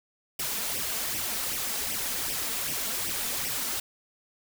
white noise with flanger, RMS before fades -31 dBFS, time 0.39-3.8 s, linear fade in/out 5 ms, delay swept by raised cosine 0.35 to 4.55 ms, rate 2.6 Hz, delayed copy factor +0.7, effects none

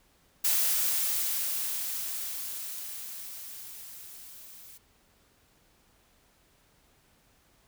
blue noise with level ramp, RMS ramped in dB -25 to -50 dBFS, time 0.44-4.78 s, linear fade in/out 10 ms, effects pink hiss -65 dBFS RMS until 7.67 s

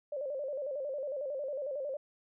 sine tone with vibrato, 558 Hz, C#5, 11 cents sharp, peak -34 dBFS, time 0.12-1.97 s, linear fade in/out 5 ms, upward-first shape square, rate 11 Hz, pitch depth 94 cents each way, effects none

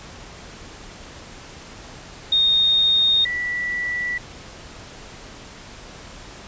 sine tone pair in turn, 3694 / 1956.8 Hz, A#7 / B6, -16 / -16 cents, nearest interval major seventh, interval 1100 cents, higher first, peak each -14 / -22 dBFS, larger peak first, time 2.32-3.25 / 3.25-4.18 s, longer neither, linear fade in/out 5 ms, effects pink hiss -40 dBFS RMS until 6.47 s + resampled to 16000 Hz

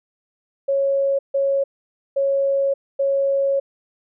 sine tone bursts at uneven times, 551 Hz, C#5, 11 cents flat, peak -16 dBFS, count 4, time 0.68-1.19 / 1.34-1.64 / 2.16-2.74 / 2.99-3.6 s, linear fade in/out 10 ms, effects none

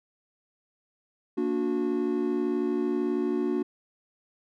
triangle chord, Bb augmented, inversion none, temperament just, 233.1 / 291.4 / 364.2 Hz, Bb3 / D4 / F#4, 0 / -13 / -27 cents, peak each -29 / -27 / -26 dBFS, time 1.37-3.63 s, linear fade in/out 10 ms, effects none

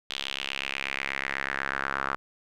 sawtooth tone with band-pass filter sweep, 68.2 Hz, C#2, 28 cents flat, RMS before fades -32 dBFS, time 0.1-2.16 s, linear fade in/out 0 ms, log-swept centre 3400 to 1300 Hz, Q 3.6, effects none

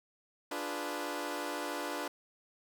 15% pulse chord, D diminished seventh, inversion none, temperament equal, 293.7 / 349.2 / 415.3 / 493.9 Hz, D4 / F4 / Ab4 / Cb5, 0 / 0 / 0 / 0 cents, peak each -33 / -35 / -39 / -35 dBFS, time 0.51-2.08 s, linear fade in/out 5 ms, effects none

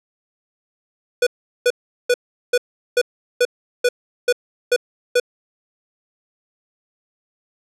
square tone bursts, 490.7 Hz, B4, 11 cents flat, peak -13 dBFS, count 10, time 1.22-5.2 s, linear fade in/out 5 ms, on 47 ms, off 390 ms, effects low-pass 10000 Hz 12 dB/octave

